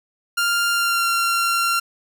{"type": "tone with pitch glide", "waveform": "sawtooth", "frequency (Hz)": [1396.9, 1375.3], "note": ["F6", "F6"], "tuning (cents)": [0, -27], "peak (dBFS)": -14, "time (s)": [0.37, 1.8], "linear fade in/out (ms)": 10, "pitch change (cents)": -27, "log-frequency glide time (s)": [0.71, 1.07], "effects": []}